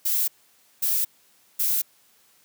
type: noise bursts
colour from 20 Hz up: violet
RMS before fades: -23 dBFS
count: 3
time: 0.05-1.82 s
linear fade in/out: 10 ms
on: 230 ms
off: 540 ms
effects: white hiss -60 dBFS RMS until 2.44 s + high-pass 100 Hz 12 dB/octave